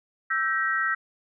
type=tone cluster; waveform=sine; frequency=1325 / 1562 / 1899 Hz; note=E6 / G6 / A#6; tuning=+9 / -7 / +32 cents; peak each=-27 dBFS; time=0.3-0.95 s; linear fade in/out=10 ms; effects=none